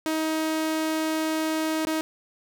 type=tone with dropouts; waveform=sawtooth; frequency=316 Hz; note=D#4; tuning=27 cents sharp; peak=-20 dBFS; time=0.06-2.01 s; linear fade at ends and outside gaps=0 ms; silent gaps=1.851-1.87 s; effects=none